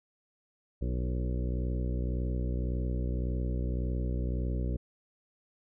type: harmonic tone with a mistuned harmonic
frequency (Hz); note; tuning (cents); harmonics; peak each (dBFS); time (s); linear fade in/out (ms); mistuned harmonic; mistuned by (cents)
61.8; B1; +2; 1 / 2 / 3 / 4 / 5 / 6 / 7 / 8 / 9; -30 / -36 / -40 / -42 / -44 / -46 / -47 / -48 / -49; 0.81-4.77; 10; 6; -27
effects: none